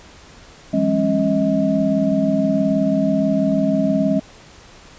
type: tone cluster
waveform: sine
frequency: 166.9 / 186.1 / 204.7 / 270.9 / 633 Hz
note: E3 / F#3 / G#3 / C#4 / D#5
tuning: +22 / +10 / -25 / -40 / +30 cents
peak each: -25 / -28 / -19 / -19 / -21 dBFS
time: 0.73-4.2 s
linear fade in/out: 10 ms
effects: pink hiss -44 dBFS RMS until 4.98 s + resampled to 16000 Hz